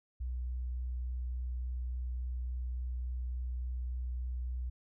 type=tone with vibrato; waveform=sine; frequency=61.9 Hz; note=B1; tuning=5 cents sharp; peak=-34 dBFS; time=0.2-4.7 s; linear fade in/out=10 ms; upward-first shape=triangle; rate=3.5 Hz; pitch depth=10 cents each way; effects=none